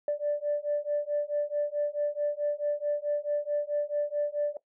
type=beating tone pair; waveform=sine; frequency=585 / 589.6 Hz; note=D5 / D5; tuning=-7 / +7 cents; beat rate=4.6 Hz; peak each=-29 dBFS; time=0.08-4.57 s; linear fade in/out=2 ms; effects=noise-tail reverb RT60 0.1 s tail -17 dB re dry + tanh soft clip ceiling -20 dBFS